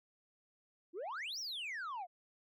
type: exponential two-way sweep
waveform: sine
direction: up then down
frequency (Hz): 311.1 to 5920 to 671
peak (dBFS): -37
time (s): 0.93-2.07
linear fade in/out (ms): 50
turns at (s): 1.39
effects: tanh soft clip ceiling -39 dBFS